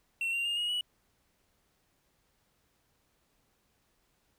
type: tone with pitch steps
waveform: triangle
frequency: 2715 / 2769 / 2824 / 2880 / 2937 Hz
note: F7 / F7 / F7 / F#7 / F#7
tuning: -50 / -15 / +19 / -47 / -13 cents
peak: -28 dBFS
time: 0.21-0.81 s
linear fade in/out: 2 ms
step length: 120 ms
effects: pink hiss -73 dBFS RMS until 4.38 s